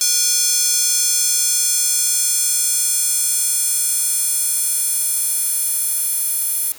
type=tone with high-pass filter sweep; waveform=square; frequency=480.8 Hz; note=B4; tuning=46 cents flat; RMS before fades=-18 dBFS; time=0.01-6.72 s; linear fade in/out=0 ms; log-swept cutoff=6100 to 11000 Hz; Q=2; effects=white hiss -40 dBFS RMS until 6.78 s